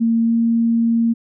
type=tone with pitch glide; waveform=sine; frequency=228.9 to 230.6 Hz; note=A#3 to A#3; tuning=-31 to -19 cents; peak=-13 dBFS; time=0-1.14 s; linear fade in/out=20 ms; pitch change=+12 cents; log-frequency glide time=0.24-0.33 s; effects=none